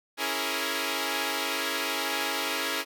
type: chord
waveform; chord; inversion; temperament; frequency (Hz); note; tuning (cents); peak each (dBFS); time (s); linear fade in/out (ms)
5% pulse; A# half-diminished seventh; first; equal; 277.2 / 329.6 / 415.3 / 466.2; C#4 / E4 / G#4 / A#4; 0 / 0 / 0 / 0; -22; 0.17-2.85; 50
effects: none